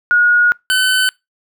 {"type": "tone pair in turn", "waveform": ["sine", "25% pulse"], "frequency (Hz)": [1445, 1514.8], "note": ["F#6", "F#6"], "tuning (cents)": [-41, 40], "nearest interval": "minor second", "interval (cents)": 81, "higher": "second", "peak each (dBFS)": [-8, -8], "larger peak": "neither", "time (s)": [[0.11, 0.52], [0.7, 1.09]], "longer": "first", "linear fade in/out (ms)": 0, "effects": ["noise-tail reverb RT60 0.2 s tail -25 dB re dry"]}